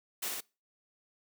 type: noise with echo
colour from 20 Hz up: white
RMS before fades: -35 dBFS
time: 0.22-0.29 s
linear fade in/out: 10 ms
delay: 59 ms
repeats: 2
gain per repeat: -2 dB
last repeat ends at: 0.408 s
effects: noise-tail reverb RT60 0.3 s tail -24 dB re dry + high-pass 200 Hz 12 dB/octave